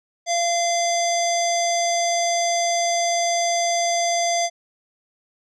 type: tone with low-pass filter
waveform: square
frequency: 687 Hz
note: F5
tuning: 29 cents flat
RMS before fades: -21 dBFS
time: 0.26-4.5 s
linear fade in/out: 50 ms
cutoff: 6300 Hz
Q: 4.7
effects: none